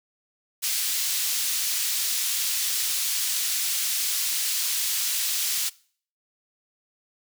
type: high-pass noise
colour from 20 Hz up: pink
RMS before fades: -26 dBFS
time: 0.62-5.7 s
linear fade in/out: 20 ms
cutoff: 3900 Hz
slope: 12 dB/octave
effects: noise-tail reverb RT60 0.5 s tail -22 dB re dry